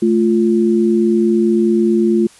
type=tone pair together; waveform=sine; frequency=218.8 / 347.8 Hz; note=A3 / F4; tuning=-9 / -7 cents; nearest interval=minor sixth; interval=802 cents; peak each=-13 dBFS; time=0.02-2.27 s; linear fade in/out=5 ms; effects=white hiss -45 dBFS RMS until 2.39 s + resampled to 24000 Hz